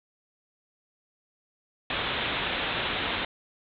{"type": "low-pass noise", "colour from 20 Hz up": "white", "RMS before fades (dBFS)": -30, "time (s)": [1.9, 3.25], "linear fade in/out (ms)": 2, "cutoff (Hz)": 3800, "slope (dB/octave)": 96, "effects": []}